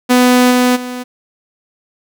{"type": "tone with level steps", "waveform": "sawtooth", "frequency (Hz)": 249.1, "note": "B3", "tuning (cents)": 15, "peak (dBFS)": [-3, -5, -18], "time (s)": [0.09, 1.04], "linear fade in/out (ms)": 20, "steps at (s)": [0.5, 0.75], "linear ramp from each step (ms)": 20, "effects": []}